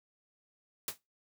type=noise with exponential decay; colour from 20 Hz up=white; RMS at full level=-31 dBFS; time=0.88-0.98 s; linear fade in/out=2 ms; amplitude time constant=20 ms; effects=noise-tail reverb RT60 0.2 s tail -19 dB re dry + high-pass 100 Hz 12 dB/octave